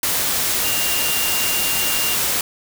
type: tone in noise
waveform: sine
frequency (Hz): 2794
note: F7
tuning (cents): 0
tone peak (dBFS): -25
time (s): 0.64-2.15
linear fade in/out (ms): 2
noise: white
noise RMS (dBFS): -20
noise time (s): 0.03-2.41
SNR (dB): -8
effects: none